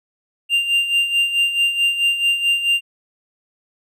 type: tone with tremolo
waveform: triangle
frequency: 2789 Hz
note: F7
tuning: 3 cents flat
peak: -11 dBFS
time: 0.49-2.81 s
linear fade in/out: 50 ms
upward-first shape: sine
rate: 4.6 Hz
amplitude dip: 65%
effects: none